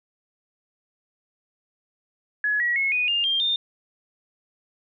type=tone with pitch steps; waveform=sine; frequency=1691 / 1920.1 / 2180 / 2476 / 2811 / 3192 / 3625 Hz; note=G#6 / B6 / C#7 / D#7 / F7 / G7 / A#7; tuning=+31 / -49 / -29 / -9 / +11 / +31 / -49 cents; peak=-20 dBFS; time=2.44-3.56 s; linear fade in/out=2 ms; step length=160 ms; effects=none